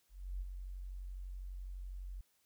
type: tone with ADSR envelope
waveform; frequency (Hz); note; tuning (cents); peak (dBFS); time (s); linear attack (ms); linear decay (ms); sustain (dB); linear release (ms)
sine; 46; F#1; -9; -36; 0.09-2.21; 320; 27; -6; 4
effects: white hiss -75 dBFS RMS until 2.45 s